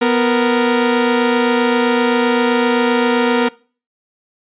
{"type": "tone pair together", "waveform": "sawtooth", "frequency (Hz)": [246.9, 466.1], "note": ["B3", "A#4"], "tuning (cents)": [0, 0], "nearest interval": "major seventh", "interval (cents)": 1100, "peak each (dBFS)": -11, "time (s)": [0.01, 3.49], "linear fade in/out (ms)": 10, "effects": ["noise-tail reverb RT60 0.4 s tail -23 dB re dry", "resampled to 8000 Hz"]}